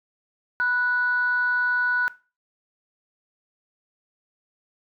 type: tone pair together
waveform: sine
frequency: 987.8 / 1474.9 Hz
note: B5 / F#6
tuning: 0 / -6 cents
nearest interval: perfect fifth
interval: 694 cents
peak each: -30 / -19 dBFS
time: 0.6-2.08 s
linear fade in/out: 0 ms
effects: noise-tail reverb RT60 0.3 s tail -18 dB re dry + tanh soft clip ceiling -14 dBFS